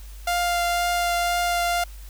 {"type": "tone with vibrato", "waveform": "sawtooth", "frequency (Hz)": 698.5, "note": "F5", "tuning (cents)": 0, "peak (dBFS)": -17, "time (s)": [0.27, 1.84], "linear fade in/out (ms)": 5, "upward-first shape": "triangle", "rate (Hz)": 2, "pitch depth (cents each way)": 10, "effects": ["added 50 Hz sine -37 dBFS peak until 2.09 s", "white hiss -50 dBFS RMS until 2.09 s"]}